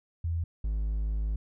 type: tone pair in turn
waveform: sine / triangle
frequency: 83.7 / 52.73 Hz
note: E2 / G#1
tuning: +27 / +27 cents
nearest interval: minor sixth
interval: 800 cents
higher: first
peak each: -27 / -25 dBFS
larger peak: second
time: 0.24-0.44 / 0.64-1.36 s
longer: second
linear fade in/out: 5 ms
effects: none